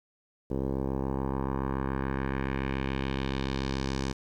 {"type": "tone with low-pass filter sweep", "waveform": "10% pulse", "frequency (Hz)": 67, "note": "C2", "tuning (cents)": 42, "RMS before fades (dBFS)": -31, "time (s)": [0.5, 4.13], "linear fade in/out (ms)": 10, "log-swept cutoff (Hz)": [530, 6200], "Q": 1.7, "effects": ["10-bit"]}